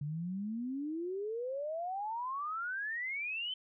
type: exponential sweep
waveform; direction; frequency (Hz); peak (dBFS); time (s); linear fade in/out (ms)
sine; up; 141.6 to 3103; -35; 0.01-3.54; 5
effects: none